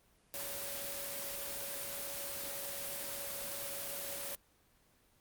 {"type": "tone in noise", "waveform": "sine", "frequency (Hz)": 562, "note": "C#5", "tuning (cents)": 24, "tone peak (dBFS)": -48, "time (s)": [0.34, 4.35], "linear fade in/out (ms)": 0, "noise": "white", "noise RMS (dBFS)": -41, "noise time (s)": [0.34, 4.35], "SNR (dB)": -10, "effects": ["pink hiss -69 dBFS RMS until 5.2 s", "Opus 24 kbps"]}